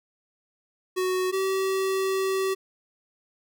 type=tone pair in turn; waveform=square; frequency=370 / 383.3 Hz; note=F#4 / G4; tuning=0 / -39 cents; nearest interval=minor second; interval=61 cents; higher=second; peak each=-24 dBFS; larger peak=neither; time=0.96-1.32 / 1.32-2.55 s; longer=second; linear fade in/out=20 ms; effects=none